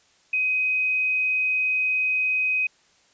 sine tone, 2517 Hz, D#7, 19 cents sharp, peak -20 dBFS, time 0.33-2.67 s, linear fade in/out 5 ms, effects white hiss -60 dBFS RMS until 3.13 s + resampled to 16000 Hz

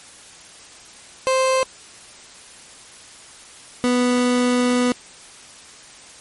30% pulse tone pair in turn, 523.3 / 247 Hz, C5 / B3, 0 / 0 cents, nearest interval octave + minor second, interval 1300 cents, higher first, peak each -13 dBFS, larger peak neither, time 1.27-1.63 / 3.84-4.92 s, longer second, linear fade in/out 0 ms, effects white hiss -43 dBFS RMS until 6.2 s + MP3 48 kbps

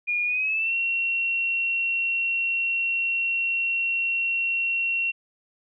sine tone with pitch glide, 2433 to 2731 Hz, D#7 to F7, -39 to -39 cents, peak -22 dBFS, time 0.07-5.12 s, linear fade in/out 20 ms, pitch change +200 cents, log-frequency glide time 0.25-0.74 s, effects none

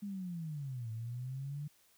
sine linear two-way sweep, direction down then up, 206.9 to 110 to 149.4 Hz, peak -38 dBFS, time 0.02-1.68 s, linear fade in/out 10 ms, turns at 0.91 s, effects white hiss -68 dBFS RMS until 1.97 s

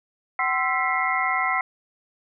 sine tone cluster, 757 / 1041 / 1329 / 1969 / 2126 Hz, F#5 / C6 / E6 / B6 / C7, +39 / -9 / +14 / -6 / +27 cents, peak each -27 dBFS, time 0.39-1.61 s, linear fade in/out 2 ms, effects none

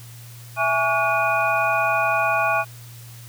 sine tone cluster, 661 / 832 / 1128 / 1445 / 2466 Hz, E5 / G#5 / C#6 / F#6 / D#7, +5 / +3 / +30 / -41 / -16 cents, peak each -24 dBFS, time 0.56-2.65 s, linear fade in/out 50 ms, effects added 118 Hz sine -39 dBFS peak until 3.28 s + white hiss -46 dBFS RMS until 3.28 s

